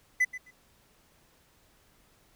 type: tone with echo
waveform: triangle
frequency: 2006 Hz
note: B6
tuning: 26 cents sharp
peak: -19 dBFS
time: 0.2-0.25 s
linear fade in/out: 10 ms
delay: 130 ms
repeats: 2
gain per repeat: -15 dB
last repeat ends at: 0.51 s
effects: pink hiss -64 dBFS RMS until 2.35 s